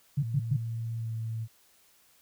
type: tone bursts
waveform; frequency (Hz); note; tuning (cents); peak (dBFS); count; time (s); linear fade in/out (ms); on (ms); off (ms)
sine; 142.1; C#3; +43; -23; 3; 0.17-0.567; 10; 59; 110
type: tone with pitch glide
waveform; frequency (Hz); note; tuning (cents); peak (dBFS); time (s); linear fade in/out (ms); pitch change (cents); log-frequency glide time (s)
sine; 114.5 to 112.34; A#2 to A2; -31 to +36; -31; 0.19-1.48; 50; -33; 0.97-1.13
effects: white hiss -63 dBFS RMS until 2.21 s